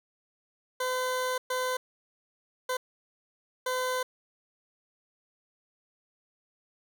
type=tone bursts at uneven times; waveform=20% pulse; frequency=509 Hz; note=C5; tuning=48 cents flat; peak=-23 dBFS; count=4; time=0.8-1.38 / 1.5-1.77 / 2.69-2.77 / 3.66-4.03 s; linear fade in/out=5 ms; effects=none

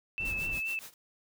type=tone with vibrato; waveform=sine; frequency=2640 Hz; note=E7; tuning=2 cents sharp; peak=-31 dBFS; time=0.18-0.79 s; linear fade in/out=0 ms; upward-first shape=sine; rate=4.3 Hz; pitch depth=25 cents each way
type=noise; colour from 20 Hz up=brown; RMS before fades=-41 dBFS; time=0.19-0.6 s; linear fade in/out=20 ms
type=noise with tremolo; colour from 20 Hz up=white; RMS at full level=-45 dBFS; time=0.25-0.94 s; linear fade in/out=2 ms; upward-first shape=sine; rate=7.1 Hz; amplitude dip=90%
effects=none

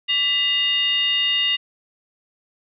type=tone with frequency modulation; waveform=sine; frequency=2834 Hz; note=F7; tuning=25 cents sharp; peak=-17 dBFS; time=0.08-1.57 s; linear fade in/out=20 ms; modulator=843 Hz; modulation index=0.72; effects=none

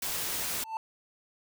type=noise; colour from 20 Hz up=white; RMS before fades=-33 dBFS; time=0.02-0.64 s; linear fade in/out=5 ms
type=tone with exponential growth; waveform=triangle; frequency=888 Hz; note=A5; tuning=16 cents sharp; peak=-26 dBFS; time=0.5-0.77 s; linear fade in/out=1 ms; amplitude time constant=58 ms
effects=none

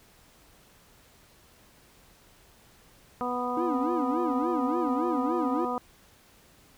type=harmonic tone; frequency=246.9 Hz; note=B3; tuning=in tune; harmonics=1 / 2 / 3 / 4 / 5; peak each=-34 / -34 / -34 / -34 / -34 dBFS; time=3.21-5.78 s; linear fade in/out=0 ms
type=tone with vibrato; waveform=triangle; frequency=301.7 Hz; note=D4; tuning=47 cents sharp; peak=-25 dBFS; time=3.57-5.65 s; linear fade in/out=2 ms; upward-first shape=sine; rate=3.5 Hz; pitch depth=270 cents each way
effects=pink hiss -58 dBFS RMS until 6.77 s

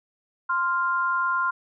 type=tone pair together; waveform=sine; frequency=1046.5 / 1396.9 Hz; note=C6 / F6; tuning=0 / 0 cents; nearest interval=perfect fourth; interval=500 cents; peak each=-24 / -24 dBFS; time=0.49-1.51 s; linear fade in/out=10 ms; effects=none

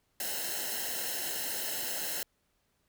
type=noise with comb filter; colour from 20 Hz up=white; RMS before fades=-35 dBFS; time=0.2-2.23 s; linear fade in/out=2 ms; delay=0.85 ms; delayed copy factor=-0.8; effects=pink hiss -75 dBFS RMS until 2.88 s

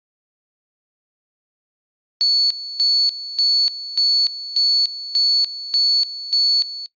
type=tone with tremolo; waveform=sine; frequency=4435 Hz; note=C#8; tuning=in tune; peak=-12 dBFS; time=2.21-6.86 s; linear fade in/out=0 ms; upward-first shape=square; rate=1.7 Hz; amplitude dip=80%; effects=noise-tail reverb RT60 0.1 s tail -20 dB re dry + resampled to 11025 Hz

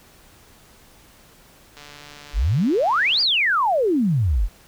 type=click train; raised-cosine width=0.2 ms; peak=-24 dBFS; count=214; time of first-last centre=1.77-3.229 s; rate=146 Hz
type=exponential two-way sweep; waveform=sine; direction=up then down; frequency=39.05 to 4977 to 39.05 Hz; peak=-16 dBFS; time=2.33-4.49 s; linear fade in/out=50 ms; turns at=3.21 s
effects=pink hiss -51 dBFS RMS until 4.67 s

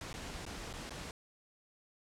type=noise with dropouts; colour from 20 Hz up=pink; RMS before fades=-44 dBFS; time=0.01-1.11 s; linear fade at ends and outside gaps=1 ms; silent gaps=0.129-0.14 / 0.453-0.464 / 0.729-0.737 / 0.895-0.906 s; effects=low-pass 8000 Hz 12 dB/octave

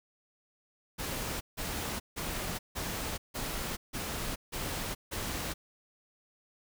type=noise bursts; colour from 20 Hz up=pink; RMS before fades=-36 dBFS; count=8; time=0.98-5.54 s; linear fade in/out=20 ms; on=430 ms; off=160 ms; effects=none

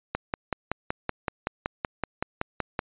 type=click train; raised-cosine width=0.5 ms; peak=-11 dBFS; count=15; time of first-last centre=0.15-2.792 s; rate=5.3 Hz; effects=resampled to 8000 Hz

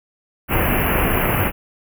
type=band-stop noise; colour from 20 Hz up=pink; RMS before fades=-18 dBFS; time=0.48-1.52 s; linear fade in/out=50 ms; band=2900 to 11000 Hz; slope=96 dB/octave; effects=none

